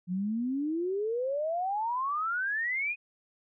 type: exponential sweep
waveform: sine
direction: up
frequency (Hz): 174 to 2519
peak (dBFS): -28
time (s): 0.07-2.96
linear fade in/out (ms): 50
effects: none